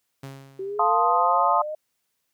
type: tone with exponential decay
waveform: sawtooth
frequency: 136.1 Hz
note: C#3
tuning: 31 cents flat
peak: -30 dBFS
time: 0.23-1.02 s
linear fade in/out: 5 ms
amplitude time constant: 170 ms
type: linear sweep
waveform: sine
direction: up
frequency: 378.5 to 622.3 Hz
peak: -28 dBFS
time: 0.59-1.75 s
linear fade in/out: 5 ms
type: chord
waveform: sine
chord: F dominant seventh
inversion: none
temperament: equal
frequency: 698.5 / 880 / 1046.5 / 1244.5 Hz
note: F5 / A5 / C6 / Eb6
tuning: 0 / 0 / 0 / 0 cents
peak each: -23 dBFS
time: 0.79-1.62 s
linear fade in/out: 5 ms
effects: white hiss -75 dBFS RMS until 2.33 s + high-pass 60 Hz 12 dB/octave